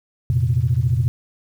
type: chord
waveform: sine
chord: F suspended fourth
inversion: none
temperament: equal with one note detuned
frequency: 86.75 / 116.54 / 130.81 Hz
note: F2 / Bb2 / C3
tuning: -11 / 0 / 0 cents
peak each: -22 / -18 / -19 dBFS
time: 0.3-1.08 s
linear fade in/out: 0 ms
effects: tanh soft clip ceiling -7 dBFS + 8-bit